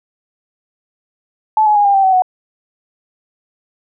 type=tone with pitch steps; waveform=sine; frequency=867 / 844.3 / 822.1 / 800.6 / 779.6 / 759.1 / 739.2 Hz; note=A5 / G#5 / G#5 / G5 / G5 / F#5 / F#5; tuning=-26 / +28 / -18 / +36 / -10 / +44 / -2 cents; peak=-8 dBFS; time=1.57-2.221 s; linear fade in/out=2 ms; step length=93 ms; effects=none